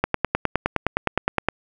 click train, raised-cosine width 0.5 ms, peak -3 dBFS, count 15, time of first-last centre 0.04-1.486 s, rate 9.68 Hz, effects none

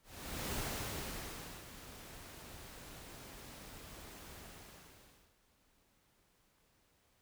pink noise with ADSR envelope, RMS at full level -39 dBFS, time 0.03-5.36 s, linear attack 500 ms, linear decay 1100 ms, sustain -13 dB, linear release 1000 ms, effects pink hiss -73 dBFS RMS until 7.21 s

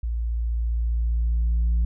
sine tone with level ramp, 57.5 Hz, A#1, 23 cents flat, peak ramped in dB -23 to -15 dBFS, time 0.03-1.85 s, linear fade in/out 5 ms, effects tanh soft clip ceiling -17 dBFS

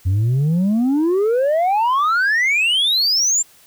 sine exponential sweep, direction up, 88.3 to 7460 Hz, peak -11 dBFS, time 0.05-3.43 s, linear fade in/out 20 ms, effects tanh soft clip ceiling -13 dBFS + white hiss -50 dBFS RMS until 3.66 s

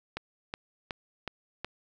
click train, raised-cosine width 0.3 ms, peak -18 dBFS, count 5, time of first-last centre 0.17-1.646 s, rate 2.71 Hz, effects none

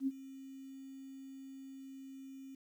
sine tone with ADSR envelope, 268.9 Hz, C4, 47 cents sharp, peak -29 dBFS, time 0-2.55 s, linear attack 71 ms, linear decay 38 ms, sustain -18 dB, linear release 4 ms, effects 11-bit

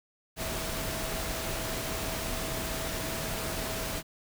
sine tone in noise, 650 Hz, E5, 24 cents flat, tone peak -41 dBFS, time 0.36-4.03 s, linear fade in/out 50 ms, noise pink, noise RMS -34 dBFS, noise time 0.36-4.03 s, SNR -10 dB, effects none

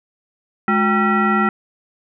sine tone with frequency modulation, 784 Hz, G5, in tune, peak -13 dBFS, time 0.68-1.49 s, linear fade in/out 2 ms, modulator 573 Hz, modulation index 1.8, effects none

